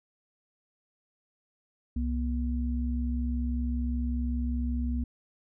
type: tone pair together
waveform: sine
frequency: 65.9 / 240.7 Hz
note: C2 / B3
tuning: +13 / -44 cents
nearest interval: octave + minor seventh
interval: 2243 cents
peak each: -28 / -32 dBFS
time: 1.96-5.04 s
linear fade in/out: 5 ms
effects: none